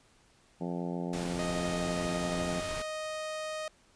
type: harmonic tone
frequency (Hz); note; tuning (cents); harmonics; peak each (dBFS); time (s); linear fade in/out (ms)
87.2; F2; -2; 2 / 3 / 4 / 5 / 6 / 7 / 8 / 9 / 10; -35 / -39 / -41 / -43 / -45 / -46 / -47 / -48 / -49; 0.6-2.61; 20
type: noise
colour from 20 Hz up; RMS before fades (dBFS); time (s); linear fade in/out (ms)
pink; -40; 1.13-2.82; 2
type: tone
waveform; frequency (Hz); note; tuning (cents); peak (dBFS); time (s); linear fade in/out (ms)
sawtooth; 622.3; D#5; 0; -31; 1.39-3.68; 2
effects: pink hiss -64 dBFS RMS until 3.95 s + resampled to 22050 Hz